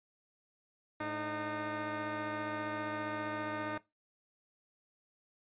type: tone pair together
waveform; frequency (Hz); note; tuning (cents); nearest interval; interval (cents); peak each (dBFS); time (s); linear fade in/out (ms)
10% pulse; 106.8 / 305.4; G#2 / D#4; +49 / -32; octave + tritone; 1819; -36 / -28; 1-3.78; 5
effects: noise-tail reverb RT60 0.2 s tail -18 dB re dry + resampled to 8000 Hz